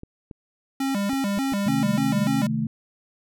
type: clicks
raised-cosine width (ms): 3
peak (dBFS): -25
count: 5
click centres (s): 0.034 / 0.312 / 1.132 / 1.377 / 1.523
type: tone with vibrato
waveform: square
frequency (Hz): 232.9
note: A#3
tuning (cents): -1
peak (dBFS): -23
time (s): 0.8-2.47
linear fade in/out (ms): 5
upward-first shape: square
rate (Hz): 3.4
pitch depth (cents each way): 260
type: chord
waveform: sine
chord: A diminished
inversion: first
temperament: equal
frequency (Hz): 130.81 / 155.56 / 220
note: C3 / Eb3 / A3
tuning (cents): 0 / 0 / 0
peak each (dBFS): -29 / -28 / -24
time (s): 1.66-2.67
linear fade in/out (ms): 5
effects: none